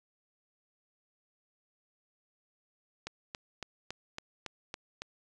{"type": "click train", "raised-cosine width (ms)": 0.2, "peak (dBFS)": -21, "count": 8, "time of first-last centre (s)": [3.07, 5.02], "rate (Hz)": 3.59, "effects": ["resampled to 22050 Hz"]}